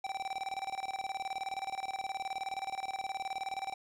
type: tone with tremolo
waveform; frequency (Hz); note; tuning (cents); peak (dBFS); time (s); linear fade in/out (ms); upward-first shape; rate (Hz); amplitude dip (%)
square; 776; G5; -18; -34; 0.04-3.74; 5; square; 19; 80
effects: low-pass 6000 Hz 12 dB/octave + 11-bit